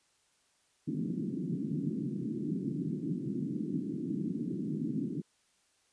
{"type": "band-pass noise", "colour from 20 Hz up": "white", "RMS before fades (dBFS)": -35, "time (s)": [0.87, 5.22], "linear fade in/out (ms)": 10, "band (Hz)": [140, 320], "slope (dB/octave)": 48, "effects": ["white hiss -71 dBFS RMS until 5.92 s", "resampled to 22050 Hz"]}